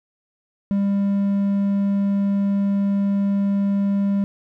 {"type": "tone", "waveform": "triangle", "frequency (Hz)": 199.3, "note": "G3", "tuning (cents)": 29, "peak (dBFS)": -15, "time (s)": [0.71, 4.24], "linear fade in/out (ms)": 0, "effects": []}